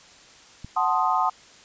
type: click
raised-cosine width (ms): 5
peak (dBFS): -24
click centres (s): 0.646
type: chord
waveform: sine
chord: F# diminished seventh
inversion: none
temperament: equal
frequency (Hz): 740 / 880 / 1046.5 / 1244.5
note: F#5 / A5 / C6 / Eb6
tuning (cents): 0 / 0 / 0 / 0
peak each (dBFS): -25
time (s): 0.76-1.3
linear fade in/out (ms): 10
effects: white hiss -50 dBFS RMS until 1.64 s + resampled to 16000 Hz